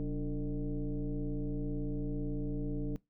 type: tone with frequency modulation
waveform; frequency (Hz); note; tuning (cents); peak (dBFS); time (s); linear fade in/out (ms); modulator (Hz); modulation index
sine; 131; C3; +2; -32; 0-2.96; 0; 160; 1.6
effects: noise-tail reverb RT60 0.2 s tail -22 dB re dry